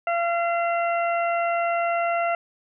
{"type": "harmonic tone", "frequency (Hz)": 684, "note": "F5", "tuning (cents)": -36, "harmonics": [1, 2, 3, 4], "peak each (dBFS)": [-22, -28, -32, -34], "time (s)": [0.07, 2.35], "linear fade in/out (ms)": 2, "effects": []}